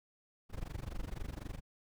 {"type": "noise with amplitude modulation", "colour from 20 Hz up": "brown", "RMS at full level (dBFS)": -37, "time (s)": [0.49, 1.61], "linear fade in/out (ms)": 50, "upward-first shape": "sine", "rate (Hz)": 23.9, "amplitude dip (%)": 95, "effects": []}